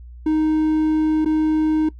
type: tone with dropouts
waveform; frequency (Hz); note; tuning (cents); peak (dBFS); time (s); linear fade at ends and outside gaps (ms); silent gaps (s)
triangle; 311.1; D#4; 0; -13; 0.26-1.89; 5; 1.248-1.258
effects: noise-tail reverb RT60 0.1 s tail -20 dB re dry + added 60 Hz sine -36 dBFS peak until 1.99 s